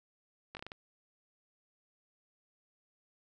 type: slowing click train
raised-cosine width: 0.3 ms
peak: -27 dBFS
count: 6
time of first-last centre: 0.55-0.719 s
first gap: 19 ms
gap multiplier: 1.29
effects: none